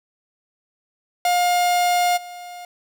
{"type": "tone with level steps", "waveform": "45% pulse", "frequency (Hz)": 710, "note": "F5", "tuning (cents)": 28, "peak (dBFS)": [-16, -34], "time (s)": [1.25, 2.65], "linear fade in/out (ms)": 2, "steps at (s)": 2.16, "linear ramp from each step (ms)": 20, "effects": []}